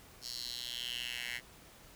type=tone with high-pass filter sweep; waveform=10% pulse; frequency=121.3 Hz; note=B2; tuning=31 cents flat; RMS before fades=-41 dBFS; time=0.21-1.41 s; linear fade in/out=50 ms; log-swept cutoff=4900 to 2100 Hz; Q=4.7; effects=pink hiss -57 dBFS RMS until 1.95 s